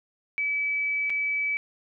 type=tone with dropouts; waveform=sine; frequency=2295 Hz; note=D7; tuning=40 cents flat; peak=-24 dBFS; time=0.38-1.57 s; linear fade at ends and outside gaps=0 ms; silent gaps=1.097-1.102 s; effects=none